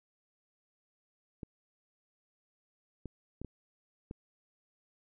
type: clicks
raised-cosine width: 3 ms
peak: -28 dBFS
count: 5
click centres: 1.432 / 3.057 / 3.416 / 3.447 / 4.111 s
effects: none